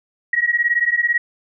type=beating tone pair; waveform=sine; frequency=1895 / 1913 Hz; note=A#6 / A#6; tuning=+28 / +44 cents; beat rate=18 Hz; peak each=-18 dBFS; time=0.33-1.18 s; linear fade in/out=5 ms; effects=none